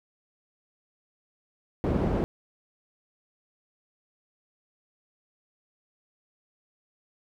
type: low-pass noise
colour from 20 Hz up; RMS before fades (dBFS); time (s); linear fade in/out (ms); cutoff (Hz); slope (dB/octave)
white; -26; 1.84-2.24; 0; 360; 12
effects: none